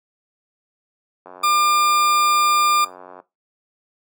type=click train; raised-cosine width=1 ms; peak=-23 dBFS; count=178; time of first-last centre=1.26-3.201 s; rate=91.2 Hz
type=tone; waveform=40% pulse; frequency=1200 Hz; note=D6; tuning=37 cents sharp; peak=-14 dBFS; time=1.43-2.85 s; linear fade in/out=10 ms
effects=noise-tail reverb RT60 0.2 s tail -17 dB re dry + high-pass 400 Hz 12 dB/octave